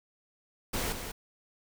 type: noise with echo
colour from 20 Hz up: pink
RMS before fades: -32 dBFS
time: 0.73-0.93 s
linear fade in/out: 10 ms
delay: 190 ms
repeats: 1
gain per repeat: -7 dB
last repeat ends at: 1.12 s
effects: none